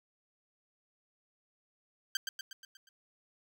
15% pulse tone with echo, 1568 Hz, G6, in tune, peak -23 dBFS, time 2.15-2.17 s, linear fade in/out 2 ms, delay 120 ms, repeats 6, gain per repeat -5 dB, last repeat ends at 2.89 s, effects none

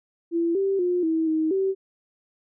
sine tone with pitch steps, 336.8 / 390.4 / 356.3 / 322.6 / 315.7 / 385 Hz, E4 / G4 / F4 / E4 / D#4 / G4, +37 / -7 / +35 / -37 / +25 / -31 cents, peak -20 dBFS, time 0.31-1.75 s, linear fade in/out 50 ms, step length 240 ms, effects none

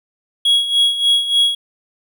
triangle tone with tremolo, 3322 Hz, G#7, in tune, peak -8 dBFS, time 0.45-1.55 s, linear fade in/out 5 ms, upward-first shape sine, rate 3.4 Hz, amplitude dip 70%, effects none

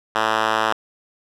5% pulse tone with band-pass filter, 110 Hz, A2, in tune, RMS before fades -20 dBFS, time 0.15-0.73 s, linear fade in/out 5 ms, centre 1500 Hz, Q 0.81, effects none

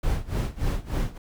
brown noise with tremolo, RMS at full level -23 dBFS, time 0.03-1.18 s, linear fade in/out 5 ms, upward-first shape sine, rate 3.4 Hz, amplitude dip 90%, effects none

